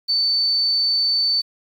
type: tone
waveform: sine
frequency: 4528 Hz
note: C#8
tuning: 36 cents sharp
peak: -16 dBFS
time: 0.08-1.42 s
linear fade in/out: 20 ms
effects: 8-bit